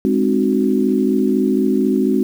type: chord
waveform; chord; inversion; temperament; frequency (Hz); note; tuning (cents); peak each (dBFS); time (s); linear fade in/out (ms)
sine; Ab dominant seventh; none; equal with one note detuned; 207.7 / 261.6 / 305.6 / 370; Ab3 / C4 / Eb4 / Gb4; 0 / 0 / -31 / 0; -18 / -17 / -22 / -19; 0.05-2.23; 0
effects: 7-bit